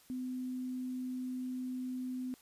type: tone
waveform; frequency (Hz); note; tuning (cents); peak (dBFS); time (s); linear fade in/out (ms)
sine; 254.1; B3; +49; -36; 0.1-2.34; 0
effects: white hiss -63 dBFS RMS until 2.41 s + resampled to 32000 Hz

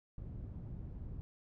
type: low-pass noise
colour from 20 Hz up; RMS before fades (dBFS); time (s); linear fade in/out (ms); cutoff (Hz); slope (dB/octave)
white; -45; 0.18-1.21; 0; 110; 12
effects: none

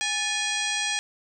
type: harmonic tone with a mistuned harmonic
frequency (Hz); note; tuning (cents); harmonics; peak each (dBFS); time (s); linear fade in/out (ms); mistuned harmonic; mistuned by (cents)
823; G#5; -16; 1 / 2 / 3 / 4 / 5 / 6 / 7 / 8 / 9 / 10; -36 / -31 / -31 / -31 / -35 / -38 / -33 / -40 / -41 / -37; 0.01-0.99; 0; 2; +110
effects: none

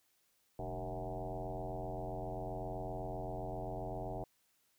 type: tone with frequency modulation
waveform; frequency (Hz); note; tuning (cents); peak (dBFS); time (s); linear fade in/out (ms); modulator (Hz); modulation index
sine; 384.3; G4; -34; -38; 0.59-4.24; 2; 87.7; 4.6
effects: white hiss -75 dBFS RMS until 4.78 s

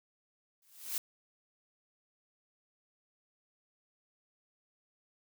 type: noise with exponential growth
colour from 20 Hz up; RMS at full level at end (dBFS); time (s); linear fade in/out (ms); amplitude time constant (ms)
blue; -32; 0.62-0.98; 1; 78
effects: none

